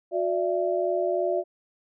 sine tone cluster, 363.9 / 587 / 670 Hz, F#4 / D5 / E5, -29 / -1 / +28 cents, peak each -27 dBFS, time 0.11-1.44 s, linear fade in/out 50 ms, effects none

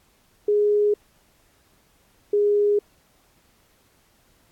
sine tone pair in turn, 415.3 / 412 Hz, G#4 / G#4, 0 / -14 cents, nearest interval unison, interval 14 cents, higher first, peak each -16 dBFS, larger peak neither, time 0.48-0.94 / 2.33-2.79 s, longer neither, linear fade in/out 5 ms, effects pink hiss -61 dBFS RMS until 4.51 s + AAC 64 kbps

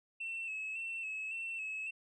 sine tone with vibrato, 2637 Hz, E7, in tune, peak -36 dBFS, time 0.2-1.91 s, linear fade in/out 10 ms, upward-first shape square, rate 1.8 Hz, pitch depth 37 cents each way, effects tanh soft clip ceiling -35 dBFS

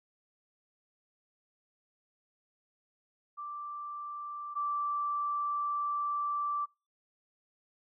sine tone pair in turn, 1174.7 / 1168.3 Hz, D6 / D6, 0 / -9 cents, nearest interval unison, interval 9 cents, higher first, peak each -38 / -30 dBFS, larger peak second, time 3.37-4.55 / 4.55-6.66 s, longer second, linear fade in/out 20 ms, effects noise-tail reverb RT60 0.3 s tail -25 dB re dry

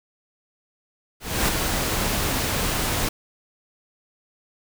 pink noise with ADSR envelope, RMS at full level -20 dBFS, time 1.2-3.09 s, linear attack 280 ms, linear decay 15 ms, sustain -4 dB, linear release 7 ms, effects none

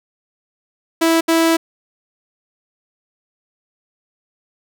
sawtooth tone bursts at uneven times, 328.5 Hz, E4, 6 cents flat, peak -8 dBFS, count 2, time 1.01-1.21 / 1.28-1.57 s, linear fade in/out 10 ms, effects none

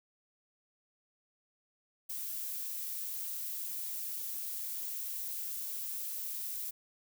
violet noise, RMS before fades -39 dBFS, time 2.09-6.71 s, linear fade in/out 10 ms, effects none

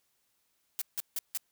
blue noise bursts, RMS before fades -33 dBFS, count 4, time 0.79-1.374 s, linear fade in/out 0 ms, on 26 ms, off 160 ms, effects white hiss -75 dBFS RMS until 1.51 s

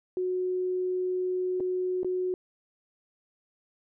sine tone with dropouts, 366.7 Hz, F#4, 15 cents flat, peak -26 dBFS, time 0.17-2.34 s, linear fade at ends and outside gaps 1 ms, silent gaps 1.6-1.605 / 2.032-2.046 s, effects none

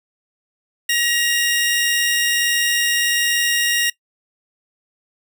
sawtooth tone pair together, 1895.8 / 2803 Hz, A#6 / F7, +29 / +6 cents, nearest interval perfect fifth, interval 677 cents, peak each -16 dBFS, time 0.89-3.9 s, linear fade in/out 5 ms, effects noise-tail reverb RT60 0.1 s tail -20 dB re dry

